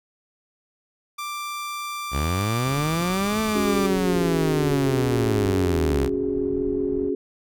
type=tone; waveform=sawtooth; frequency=1179 Hz; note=D6; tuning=6 cents sharp; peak=-25 dBFS; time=1.18-3.87 s; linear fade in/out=10 ms
type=linear two-way sweep; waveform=sawtooth; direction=up then down; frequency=63.2 to 220 to 63.2 Hz; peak=-18 dBFS; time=2.11-6.1 s; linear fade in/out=50 ms; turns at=3.41 s
type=low-pass noise; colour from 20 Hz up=pink; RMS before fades=-37 dBFS; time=2.65-7.1 s; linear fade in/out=10 ms; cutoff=380 Hz; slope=12 dB/octave
type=chord; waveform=sine; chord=C# suspended fourth; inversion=none; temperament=equal; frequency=277.2 / 370 / 415.3 Hz; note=C#4 / F#4 / G#4; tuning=0 / 0 / 0 cents; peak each=-26 dBFS; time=3.55-7.15 s; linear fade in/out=5 ms
effects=none